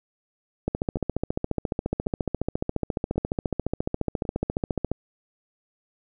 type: two click trains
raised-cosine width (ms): 2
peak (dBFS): -21 / -11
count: 4 / 62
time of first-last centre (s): 0.97-4.252 / 0.68-4.916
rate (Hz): 0.914 / 14.4
effects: none